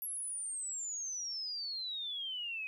sine exponential sweep, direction down, 11500 to 2504 Hz, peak -37 dBFS, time 0.02-2.67 s, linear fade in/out 0 ms, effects 12-bit

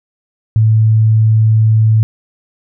sine tone, 110 Hz, A2, in tune, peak -6 dBFS, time 0.56-2.03 s, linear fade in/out 0 ms, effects none

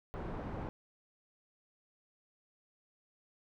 pink low-pass noise, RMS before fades -41 dBFS, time 0.14-0.69 s, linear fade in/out 0 ms, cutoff 1000 Hz, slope 12 dB/octave, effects none

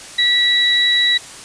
sine tone pair together, 1949 / 3896 Hz, B6 / B7, -23 / -24 cents, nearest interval octave, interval 1199 cents, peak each -17 / -13 dBFS, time 0.18-1.18 s, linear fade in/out 10 ms, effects white hiss -35 dBFS RMS until 1.44 s + resampled to 22050 Hz

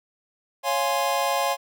square chord, Db major seventh, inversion none, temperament equal, 554.4 / 698.5 / 830.6 / 1046.5 Hz, Db5 / F5 / Ab5 / C6, 0 / 0 / 0 / 0 cents, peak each -28 dBFS, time 0.63-1.57 s, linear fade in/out 50 ms, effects none

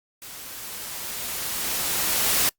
white noise with level ramp, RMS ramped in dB -40 to -20 dBFS, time 0.22-2.49 s, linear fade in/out 0 ms, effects noise-tail reverb RT60 0.1 s tail -25 dB re dry + Opus 48 kbps

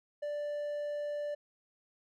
triangle tone, 587.3 Hz, D5, in tune, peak -32 dBFS, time 0.22-1.35 s, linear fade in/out 10 ms, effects none

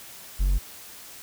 triangle tone, 46.48 Hz, F#1, 9 cents sharp, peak -17 dBFS, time 0.39-0.59 s, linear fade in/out 20 ms, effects white hiss -44 dBFS RMS until 1.22 s

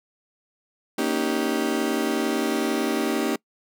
35% pulse chord, Eb dominant seventh, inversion second, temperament just, 233.3 / 280 / 311.1 / 388.9 Hz, Bb3 / Db4 / Eb4 / G4, +2 / +18 / 0 / -14 cents, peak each -26 dBFS, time 0.98-3.36 s, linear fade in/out 5 ms, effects noise-tail reverb RT60 0.1 s tail -25 dB re dry

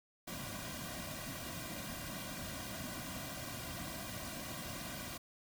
pink noise with comb filter, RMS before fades -44 dBFS, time 0.27-5.18 s, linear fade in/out 10 ms, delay 2.3 ms, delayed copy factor -1, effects none

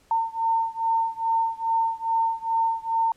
sine beating tone pair, 906 / 908.4 Hz, A#5 / A#5, -50 / -45 cents, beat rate 2.4 Hz, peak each -24 / -25 dBFS, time 0.11-3.12 s, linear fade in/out 2 ms, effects pink hiss -60 dBFS RMS until 3.16 s + low-pass 11000 Hz 12 dB/octave

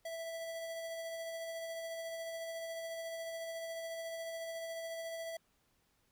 square tone with tremolo, 659.3 Hz, E5, in tune, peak -40 dBFS, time 0.05-5.37 s, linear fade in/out 5 ms, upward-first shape sine, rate 14 Hz, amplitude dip 25%, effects pink hiss -75 dBFS RMS until 6.11 s

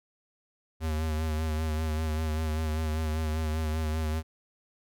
square tone with vibrato, 78.4 Hz, D#2, 14 cents sharp, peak -28 dBFS, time 0.8-4.23 s, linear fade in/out 50 ms, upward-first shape sine, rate 5.1 Hz, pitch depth 37 cents each way, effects none

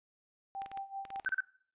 sine tone with tremolo, 784 Hz, G5, in tune, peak -36 dBFS, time 0.55-1.2 s, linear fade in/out 0 ms, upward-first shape sine, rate 5.2 Hz, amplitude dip 85%
clicks, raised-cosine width 0.3 ms, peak -31 dBFS, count 10, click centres 0.619 / 0.661 / 0.716 / 0.774 / 1.052 / 1.104 / 1.16 / 1.197 / 1.248 / 1.291 s
sine tone bursts, 1530 Hz, G6, 42 cents flat, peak -28 dBFS, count 3, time 1.26-1.405 s, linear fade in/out 2 ms, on 25 ms, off 35 ms
effects noise-tail reverb RT60 0.5 s tail -20 dB re dry + resampled to 8000 Hz

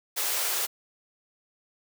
white high-pass noise, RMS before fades -28 dBFS, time 0.16-0.67 s, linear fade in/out 20 ms, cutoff 360 Hz, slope 48 dB/octave, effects none

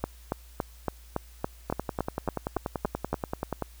two click trains, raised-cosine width 1 ms, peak -15 / -13 dBFS, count 21 / 12, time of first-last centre 1.7-3.623 / 0.04-3.13 s, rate 10.4 / 3.56 Hz, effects added 58 Hz sine -48 dBFS peak until 3.8 s + white hiss -57 dBFS RMS until 3.8 s

